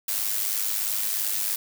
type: noise with amplitude modulation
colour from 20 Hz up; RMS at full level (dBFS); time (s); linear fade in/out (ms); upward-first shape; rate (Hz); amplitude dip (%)
blue; -24; 0.08-1.56; 5; sine; 103; 60
effects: none